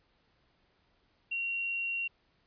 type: tone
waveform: sine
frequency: 2749 Hz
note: F7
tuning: 28 cents flat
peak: -31 dBFS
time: 1.31-2.08 s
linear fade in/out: 10 ms
effects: pink hiss -71 dBFS RMS until 2.46 s + resampled to 11025 Hz